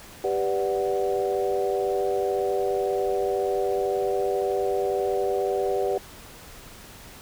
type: chord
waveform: sine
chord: G major seventh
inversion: none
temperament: equal with one note detuned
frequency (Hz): 392 / 493.9 / 584.3 / 740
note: G4 / B4 / D5 / F#5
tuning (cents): 0 / 0 / -9 / 0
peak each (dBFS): -25 / -28 / -30 / -30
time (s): 0.24-5.98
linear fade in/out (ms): 2
effects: pink hiss -45 dBFS RMS until 7.21 s